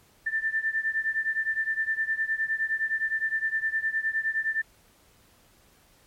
sine beating tone pair, 1774 / 1783.7 Hz, A6 / A6, +14 / +23 cents, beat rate 9.7 Hz, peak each -27 / -29 dBFS, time 0.26-4.62 s, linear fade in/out 10 ms, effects pink hiss -60 dBFS RMS until 6.06 s + MP3 64 kbps

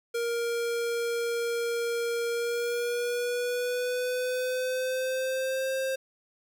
square tone with pitch glide, 468.9 to 529.4 Hz, A#4 to C5, +10 to +20 cents, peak -28 dBFS, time 0.14-5.96 s, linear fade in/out 10 ms, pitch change +210 cents, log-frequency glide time 2.3-5.7 s, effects 10-bit

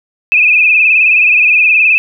sine tone with vibrato, 2524 Hz, D#7, 24 cents sharp, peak -5 dBFS, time 0.32-1.98 s, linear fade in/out 0 ms, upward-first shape sine, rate 19 Hz, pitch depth 77 cents each way, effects none

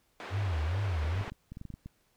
pink band-pass noise, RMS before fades -43 dBFS, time 0.2-1.3 s, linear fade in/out 0 ms, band 350 to 2600 Hz, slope 12 dB/octave
sine tone with vibrato, 88 Hz, F2, 14 cents sharp, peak -28 dBFS, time 0.3-1.25 s, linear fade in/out 50 ms, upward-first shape sine, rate 2.4 Hz, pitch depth 260 cents each way
clicks, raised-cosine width 5 ms, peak -30 dBFS, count 12, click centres 1.045 / 1.155 / 1.211 / 1.279 / 1.32 / 1.52 / 1.571 / 1.614 / 1.653 / 1.703 / 1.74 / 1.86 s
effects pink hiss -71 dBFS RMS until 2.16 s

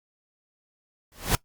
pink noise with exponential growth, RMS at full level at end -19 dBFS, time 1.12-1.35 s, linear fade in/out 0 ms, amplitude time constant 50 ms, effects noise-tail reverb RT60 0.1 s tail -20 dB re dry + Opus 48 kbps

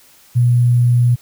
sine tone with sample-and-hold, 121.4 Hz, B2, 29 cents flat, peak -9 dBFS, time 0.35-1.16 s, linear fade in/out 20 ms, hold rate 11025 Hz, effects white hiss -48 dBFS RMS until 1.21 s

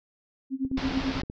sine tone with tremolo, 265.8 Hz, C4, 27 cents sharp, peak -23 dBFS, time 0.5-1.21 s, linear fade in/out 50 ms, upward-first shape sine, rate 9 Hz, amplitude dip 95%
click train, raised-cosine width 3 ms, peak -24 dBFS, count 11, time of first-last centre 0.65-1.299 s, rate 15.4 Hz
pink low-pass noise, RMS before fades -33 dBFS, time 0.77-1.22 s, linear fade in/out 5 ms, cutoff 5200 Hz, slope 48 dB/octave
effects none

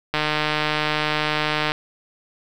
click train, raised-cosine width 0.3 ms, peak -5 dBFS, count 241, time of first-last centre 0.14-1.719 s, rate 152 Hz, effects 7-bit

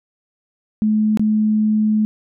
sine tone with dropouts, 214.6 Hz, A3, 43 cents flat, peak -13 dBFS, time 0.82-2.05 s, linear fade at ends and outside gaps 0 ms, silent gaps 1.173-1.195 s, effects none

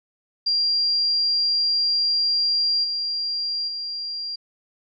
sine tone with level steps, 4766 Hz, D8, 25 cents sharp, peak -18 / -23 / -27 dBFS, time 0.46-4.36 s, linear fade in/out 10 ms, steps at 2.83 / 3.67 s, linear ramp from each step 20 ms, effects none

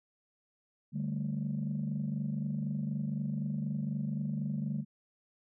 sine chord, D suspended fourth, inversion none, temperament equal, 146.83 / 196 / 220 Hz, D3 / G3 / A3, 0 / 0 / 0 cents, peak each -34 / -36 / -36 dBFS, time 0.92-4.85 s, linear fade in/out 50 ms, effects tanh soft clip ceiling -25 dBFS

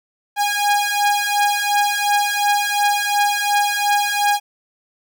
sawtooth beating tone pair, 819 / 821.8 Hz, G#5 / G#5, -24 / -18 cents, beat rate 2.8 Hz, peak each -15 dBFS, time 0.36-4.4 s, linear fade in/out 50 ms, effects none

